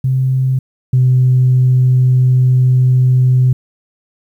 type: tone pair in turn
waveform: sine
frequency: 130.81 / 127.6 Hz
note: C3 / C3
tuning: 0 / -43 cents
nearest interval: unison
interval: 43 cents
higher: first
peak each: -10 / -6 dBFS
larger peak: second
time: 0.04-0.59 / 0.93-3.53 s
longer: second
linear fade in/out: 5 ms
effects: tanh soft clip ceiling -3 dBFS + 8-bit